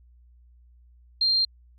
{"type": "tone", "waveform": "sine", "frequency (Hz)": 4186, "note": "C8", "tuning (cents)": 0, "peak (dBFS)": -19, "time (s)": [1.21, 1.45], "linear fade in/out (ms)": 5, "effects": ["added 60 Hz sine -52 dBFS peak until 1.78 s", "AAC 32 kbps"]}